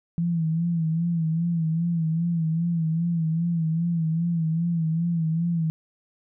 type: tone with vibrato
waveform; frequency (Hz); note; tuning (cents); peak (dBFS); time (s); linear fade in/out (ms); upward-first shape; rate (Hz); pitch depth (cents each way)
sine; 165.5; E3; +7; -21; 0.18-5.7; 0; sine; 2.5; 70
effects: none